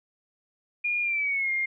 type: tone with pitch glide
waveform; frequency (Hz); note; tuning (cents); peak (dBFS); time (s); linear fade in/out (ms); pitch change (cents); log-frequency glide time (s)
sine; 2425 to 2123; D#7 to C7; -45 to +25; -24; 0.84-1.66; 10; -230; 1.02-1.51
effects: none